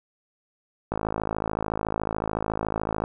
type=click train; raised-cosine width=1 ms; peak=-12 dBFS; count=115; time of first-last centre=0.92-3.039 s; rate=53.8 Hz; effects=none